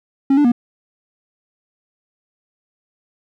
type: tone with pitch steps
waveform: triangle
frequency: 272.7 / 293 / 240.1 Hz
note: C#4 / D4 / B3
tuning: -28 / -4 / -49 cents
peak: -8 dBFS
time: 0.3-0.519 s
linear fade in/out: 5 ms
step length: 73 ms
effects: none